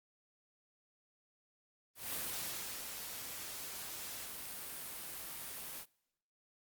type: noise with ADSR envelope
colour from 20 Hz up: white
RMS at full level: -39 dBFS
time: 1.95-5.86 s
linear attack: 170 ms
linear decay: 710 ms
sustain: -6 dB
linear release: 60 ms
effects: noise-tail reverb RT60 0.8 s tail -25 dB re dry + Opus 32 kbps